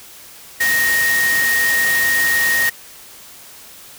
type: tone in noise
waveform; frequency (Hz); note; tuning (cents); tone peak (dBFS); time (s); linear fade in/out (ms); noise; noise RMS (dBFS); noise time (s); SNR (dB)
sine; 1864.7; A#6; 0; -14; 0.6-2.7; 10; white; -22; 0.6-2.7; +5
effects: white hiss -40 dBFS RMS until 3.98 s